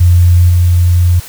sine tone with level steps, 87.8 Hz, F2, 10 cents sharp, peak -3 / -5 dBFS, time 0-1.2 s, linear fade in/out 10 ms, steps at 0.49 s, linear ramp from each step 10 ms, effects white hiss -31 dBFS RMS until 1.28 s

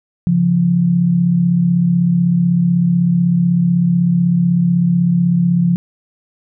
sine tone pair together, 138.59 / 174.61 Hz, C#3 / F3, 0 / 0 cents, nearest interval major third, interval 400 cents, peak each -18 / -11 dBFS, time 0.27-5.76 s, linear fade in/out 0 ms, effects none

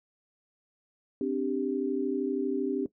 sine chord, C suspended second, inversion none, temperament just, 261.6 / 294.3 / 392.4 Hz, C4 / D4 / G4, 0 / +4 / +2 cents, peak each -31 dBFS, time 1.21-2.86 s, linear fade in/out 2 ms, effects noise-tail reverb RT60 0.1 s tail -17 dB re dry

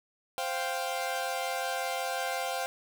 sawtooth chord, C suspended fourth, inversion none, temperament equal, 523.3 / 698.5 / 784 Hz, C5 / F5 / G5, 0 / 0 / 0 cents, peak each -32 / -31 / -31 dBFS, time 0.38-2.66 s, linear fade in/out 0 ms, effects none

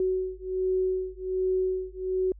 sine beating tone pair, 372.3 / 373.6 Hz, F#4 / F#4, +11 / +17 cents, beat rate 1.3 Hz, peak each -28 dBFS, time 0-2.32 s, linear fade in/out 2 ms, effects added 50 Hz sine -45 dBFS peak until 2.39 s

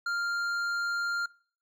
sine tone with hard clipping, 1396.9 Hz, F6, in tune, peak -30 dBFS, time 0.06-1.26 s, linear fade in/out 5 ms, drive 8 dB, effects noise-tail reverb RT60 0.5 s tail -23 dB re dry

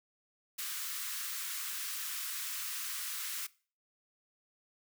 white high-pass noise, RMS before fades -39 dBFS, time 0.58-3.47 s, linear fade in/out 10 ms, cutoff 1100 Hz, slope 48 dB/octave, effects noise-tail reverb RT60 0.4 s tail -21 dB re dry

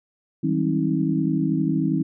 sine tone cluster, 159.8 / 192.8 / 204.7 / 267.9 / 317.6 Hz, D#3 / G3 / G#3 / C4 / D#4, +47 / -28 / -25 / +41 / +36 cents, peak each -24 / -27 / -32 / -24 / -25 dBFS, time 0.43-2.03 s, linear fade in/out 10 ms, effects none

